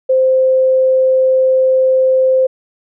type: tone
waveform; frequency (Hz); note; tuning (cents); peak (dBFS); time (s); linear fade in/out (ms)
sine; 521; C5; -7; -8; 0.09-2.47; 10
effects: none